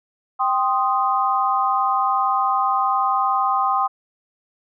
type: chord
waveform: sine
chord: C minor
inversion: second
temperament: equal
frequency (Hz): 784 / 1046.5 / 1244.5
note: G5 / C6 / Eb6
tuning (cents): 0 / 0 / 0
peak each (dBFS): -21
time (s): 0.39-3.88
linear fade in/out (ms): 20
effects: none